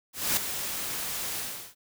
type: noise with ADSR envelope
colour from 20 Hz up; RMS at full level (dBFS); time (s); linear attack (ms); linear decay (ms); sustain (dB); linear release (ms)
white; -24; 0.13-1.75; 240; 4; -9; 370
effects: none